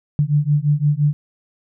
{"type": "beating tone pair", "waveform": "sine", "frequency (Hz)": [144.4, 150.2], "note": ["D3", "D3"], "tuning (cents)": [-29, 39], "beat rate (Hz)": 5.8, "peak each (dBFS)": -17, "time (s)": [0.19, 1.13], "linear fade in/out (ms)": 0, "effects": []}